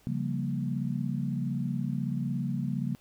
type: chord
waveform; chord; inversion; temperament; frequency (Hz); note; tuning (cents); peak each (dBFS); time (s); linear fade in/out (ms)
sine; G half-diminished seventh; second; equal; 138.59 / 174.61 / 196 / 233.1; Db3 / F3 / G3 / Bb3; 0 / 0 / 0 / 0; -32 / -35 / -35 / -34; 0.07-2.95; 0
effects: pink hiss -62 dBFS RMS until 3 s